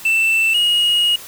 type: tone pair in turn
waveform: triangle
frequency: 2665 / 2881 Hz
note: E7 / F#7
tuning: +18 / -47 cents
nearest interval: minor second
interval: 135 cents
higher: second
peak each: -11 dBFS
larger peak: neither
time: 0.05-0.54 / 0.54-1.16 s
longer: second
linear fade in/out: 5 ms
effects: white hiss -36 dBFS RMS until 1.27 s